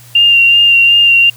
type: tone with vibrato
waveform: sine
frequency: 2785 Hz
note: F7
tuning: 5 cents flat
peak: -4 dBFS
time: 0.15-1.3 s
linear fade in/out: 5 ms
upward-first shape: sine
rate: 2.7 Hz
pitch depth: 20 cents each way
effects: added 120 Hz sine -38 dBFS peak until 1.36 s + white hiss -40 dBFS RMS until 1.36 s